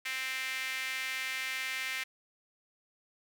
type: tone with high-pass filter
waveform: sawtooth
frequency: 261.6 Hz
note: C4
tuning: in tune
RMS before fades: -36 dBFS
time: 0.05-2.04 s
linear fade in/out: 10 ms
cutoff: 2100 Hz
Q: 3.4
effects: none

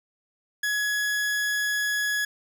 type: tone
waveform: 40% pulse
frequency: 1682 Hz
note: G#6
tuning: 22 cents sharp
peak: -23 dBFS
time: 0.63-2.25 s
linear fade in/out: 5 ms
effects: none

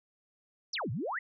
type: exponential two-way sweep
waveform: sine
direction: down then up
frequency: 6250 to 99.9 to 2117 Hz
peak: -32 dBFS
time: 0.73-1.19 s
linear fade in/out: 5 ms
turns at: 0.91 s
effects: none

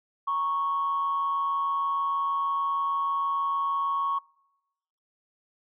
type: tone pair together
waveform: sine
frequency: 939 / 1105.4 Hz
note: A#5 / C#6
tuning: +12 / -5 cents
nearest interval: minor third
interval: 283 cents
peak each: -34 / -24 dBFS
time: 0.27-4.19 s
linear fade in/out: 10 ms
effects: noise-tail reverb RT60 0.9 s tail -25 dB re dry + tanh soft clip ceiling -19 dBFS

